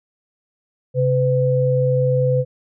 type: tone pair together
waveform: sine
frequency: 133.6 / 504.4 Hz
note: C3 / B4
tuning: +36 / +36 cents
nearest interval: octave + major seventh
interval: 2300 cents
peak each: -17 dBFS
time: 0.94-2.45 s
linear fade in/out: 50 ms
effects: none